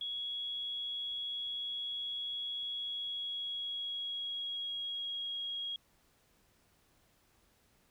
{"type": "tone with pitch glide", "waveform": "sine", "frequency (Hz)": [3341, 3289], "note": ["G#7", "G#7"], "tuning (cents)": [10, -18], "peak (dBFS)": -36, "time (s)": [0.01, 5.76], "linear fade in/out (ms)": 2, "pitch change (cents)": -28, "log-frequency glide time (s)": [2.71, 5.31], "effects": ["pink hiss -70 dBFS RMS until 7.9 s"]}